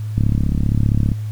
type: click train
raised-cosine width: 5 ms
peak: -5 dBFS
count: 34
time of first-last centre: 0.18-1.117 s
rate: 35.2 Hz
effects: added 107 Hz sine -22 dBFS peak until 1.31 s + pink hiss -47 dBFS RMS until 1.31 s